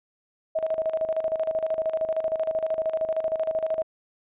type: tone with tremolo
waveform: sine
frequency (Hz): 639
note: D#5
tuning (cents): +46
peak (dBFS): -21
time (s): 0.55-3.83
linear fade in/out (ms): 10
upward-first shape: square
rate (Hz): 13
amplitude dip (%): 70
effects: resampled to 8000 Hz